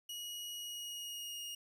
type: tone with pitch glide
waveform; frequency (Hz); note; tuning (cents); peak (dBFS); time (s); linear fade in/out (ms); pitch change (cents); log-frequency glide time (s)
sawtooth; 2902 to 2860; F#7 to F7; -34 to +41; -39; 0.09-1.55; 5; -25; 0.55-1.42
effects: 12-bit